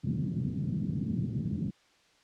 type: band-pass noise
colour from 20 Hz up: pink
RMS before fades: -32 dBFS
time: 0.03-1.71 s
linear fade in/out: 20 ms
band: 120 to 220 Hz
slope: 24 dB/octave
effects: white hiss -64 dBFS RMS until 2.23 s + low-pass 5000 Hz 12 dB/octave